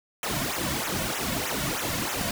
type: noise with flanger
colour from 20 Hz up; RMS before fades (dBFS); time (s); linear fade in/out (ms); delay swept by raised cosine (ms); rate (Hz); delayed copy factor
pink; -29; 0.23-2.31; 2; 0.21 to 2.51; 3.2; -1
effects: none